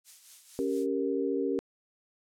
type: noise with tremolo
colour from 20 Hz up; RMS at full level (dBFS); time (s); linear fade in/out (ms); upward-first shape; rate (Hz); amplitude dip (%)
violet; -41; 0.04-0.87; 50; triangle; 4.4; 60
type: chord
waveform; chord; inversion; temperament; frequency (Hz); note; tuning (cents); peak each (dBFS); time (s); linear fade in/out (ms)
sine; G diminished; second; equal; 277.2 / 392 / 466.2; Db4 / G4 / Bb4; 0 / 0 / 0; -31 / -31 / -32; 0.59-1.59; 0
effects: low-pass 8000 Hz 12 dB/octave